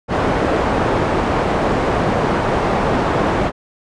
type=low-pass noise; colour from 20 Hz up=white; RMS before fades=-17 dBFS; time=0.08-3.52 s; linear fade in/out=50 ms; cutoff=820 Hz; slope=12 dB/octave; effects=resampled to 22050 Hz